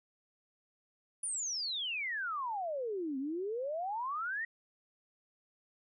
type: exponential two-way sweep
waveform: sine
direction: down then up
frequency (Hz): 9860 to 258.5 to 1917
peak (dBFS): -34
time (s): 1.23-4.45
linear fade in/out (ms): 5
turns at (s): 3.18
effects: none